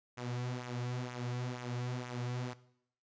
sawtooth tone with flanger, 123.47 Hz, B2, in tune, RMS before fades -39 dBFS, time 0.17-2.54 s, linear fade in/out 10 ms, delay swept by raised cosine 0.21 to 4.91 ms, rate 2.1 Hz, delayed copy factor -0.6, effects noise-tail reverb RT60 0.7 s tail -18 dB re dry + resampled to 16000 Hz

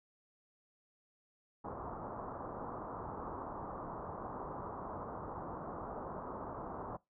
white low-pass noise, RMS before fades -44 dBFS, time 1.64-6.97 s, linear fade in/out 10 ms, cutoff 1200 Hz, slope 48 dB/octave, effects noise-tail reverb RT60 0.2 s tail -22 dB re dry

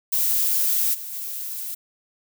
violet noise with level steps, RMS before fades -21 / -34 / -31 dBFS, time 0.12-1.75 s, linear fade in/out 10 ms, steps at 0.93 / 1.12 s, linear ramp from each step 20 ms, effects none

